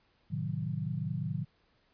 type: chord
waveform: sine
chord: A diminished seventh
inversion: none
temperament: equal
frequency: 110 / 130.81 / 155.56 / 185 Hz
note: A2 / C3 / Eb3 / Gb3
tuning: 0 / 0 / 0 / 0 cents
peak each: -38 / -38 / -35 / -39 dBFS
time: 0.3-1.45 s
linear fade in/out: 20 ms
effects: pink hiss -70 dBFS RMS until 1.93 s + resampled to 11025 Hz